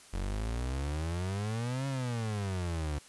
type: exponential two-way sweep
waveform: 35% pulse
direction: up then down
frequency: 44.6 to 138.59 to 71.6 Hz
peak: -30 dBFS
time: 0.13-2.99 s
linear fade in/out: 10 ms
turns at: 1.87 s
effects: white hiss -55 dBFS RMS until 3.08 s + resampled to 24000 Hz